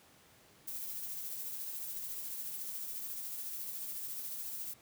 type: noise with tremolo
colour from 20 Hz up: violet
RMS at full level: -40 dBFS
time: 0.67-4.74 s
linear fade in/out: 10 ms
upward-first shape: triangle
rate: 14 Hz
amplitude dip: 35%
effects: pink hiss -62 dBFS RMS until 4.81 s + high-pass 100 Hz 12 dB/octave